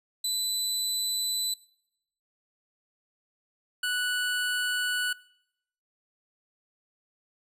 25% pulse tone pair in turn, 3997 / 1478.7 Hz, B7 / F#6, +20 / -1 cents, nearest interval octave + perfect fourth, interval 1721 cents, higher first, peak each -23 dBFS, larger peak neither, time 0.24-1.54 / 3.83-5.13 s, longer neither, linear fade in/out 5 ms, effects noise-tail reverb RT60 0.8 s tail -23 dB re dry + resampled to 32000 Hz

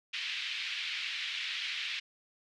pink band-pass noise, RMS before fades -37 dBFS, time 0.13-2 s, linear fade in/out 10 ms, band 2200 to 3800 Hz, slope 24 dB/octave, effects none

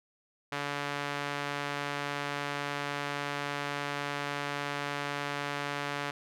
sawtooth tone with band-pass filter, 143.6 Hz, D3, 39 cents flat, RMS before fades -35 dBFS, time 0.52-6.11 s, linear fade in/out 5 ms, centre 1800 Hz, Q 0.73, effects none

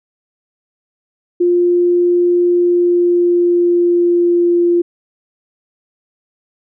sine tone with pitch glide, 351.5 to 346.7 Hz, F4 to F4, +11 to -13 cents, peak -9 dBFS, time 1.4-4.82 s, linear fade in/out 10 ms, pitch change -24 cents, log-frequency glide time 2.49-4.66 s, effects none

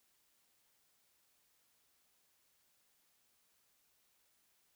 silence, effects white hiss -75 dBFS RMS until 4.75 s

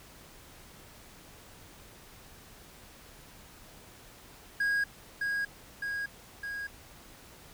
triangle tone with echo, 1640 Hz, G#6, 22 cents flat, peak -24 dBFS, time 4.6-4.84 s, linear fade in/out 5 ms, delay 610 ms, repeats 3, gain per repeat -3 dB, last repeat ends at 6.67 s, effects pink hiss -53 dBFS RMS until 7.53 s

